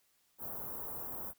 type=band-stop noise; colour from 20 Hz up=white; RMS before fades=-42 dBFS; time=0.38-1.34 s; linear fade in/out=50 ms; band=1100 to 14000 Hz; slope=24 dB/octave; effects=white hiss -73 dBFS RMS until 1.38 s